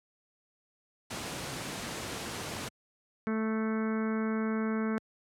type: noise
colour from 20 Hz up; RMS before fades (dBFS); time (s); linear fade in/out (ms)
pink; -37; 1.1-2.69; 10
type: harmonic tone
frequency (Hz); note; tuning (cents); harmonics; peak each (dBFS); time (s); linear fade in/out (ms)
220; A3; 0; 1 / 2 / 3 / 4 / 5 / 6 / 7 / 8 / 9 / 10; -29 / -36 / -45 / -48 / -44 / -43 / -44 / -50 / -52 / -49; 3.27-4.98; 0
effects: high-pass 100 Hz 12 dB/octave + low-pass 10000 Hz 12 dB/octave